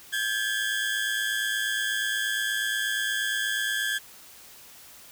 30% pulse tone pair together, 1591.6 / 1700 Hz, G6 / G#6, +26 / +40 cents, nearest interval minor second, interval 114 cents, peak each -26 dBFS, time 0.12-3.99 s, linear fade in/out 20 ms, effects white hiss -49 dBFS RMS until 5.11 s

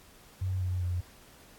sine tone with pitch steps, 93.5 / 91.21 / 88.97 Hz, F#2 / F#2 / F2, +19 / -24 / +33 cents, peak -28 dBFS, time 0.41-1.01 s, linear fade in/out 10 ms, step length 200 ms, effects pink hiss -56 dBFS RMS until 1.58 s + AAC 64 kbps

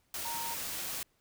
sine tone in noise, 927 Hz, A#5, 10 cents flat, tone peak -38 dBFS, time 0.25-0.54 s, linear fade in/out 2 ms, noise white, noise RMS -38 dBFS, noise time 0.14-1.03 s, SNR -3 dB, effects pink hiss -73 dBFS RMS until 1.2 s

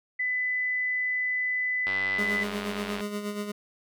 sine tone, 2002 Hz, B6, 23 cents sharp, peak -25 dBFS, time 0.19-2.44 s, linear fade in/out 10 ms
click train, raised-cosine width 0.3 ms, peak -18 dBFS, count 110, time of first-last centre 1.87-3.007 s, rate 95.9 Hz
25% pulse tone with tremolo, 206.6 Hz, G#3, 9 cents flat, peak -25 dBFS, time 2.18-3.52 s, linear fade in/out 10 ms, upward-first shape sine, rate 8.4 Hz, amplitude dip 55%
effects none

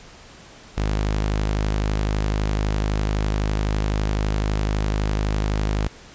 sawtooth tone, 51.91 Hz, G#1, in tune, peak -16 dBFS, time 0.77-5.88 s, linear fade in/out 10 ms, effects pink hiss -45 dBFS RMS until 6.14 s + resampled to 16000 Hz

